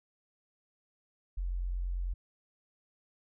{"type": "tone", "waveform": "sine", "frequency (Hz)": 44.57, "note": "F1", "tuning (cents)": 36, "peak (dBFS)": -31, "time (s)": [1.37, 2.14], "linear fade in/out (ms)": 10, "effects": []}